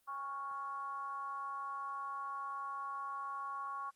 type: tone with frequency modulation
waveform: sine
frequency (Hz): 1108.7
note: C#6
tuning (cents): 0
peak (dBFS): -39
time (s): 0.07-3.91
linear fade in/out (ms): 20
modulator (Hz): 293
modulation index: 0.57
effects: white hiss -75 dBFS RMS until 3.95 s + Opus 24 kbps